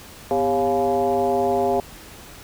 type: tone with frequency modulation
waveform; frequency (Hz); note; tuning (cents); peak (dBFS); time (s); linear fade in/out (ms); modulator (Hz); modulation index
sine; 550; C#5; -14; -17; 0.31-1.8; 0; 150; 1.7
effects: pink hiss -42 dBFS RMS until 2.43 s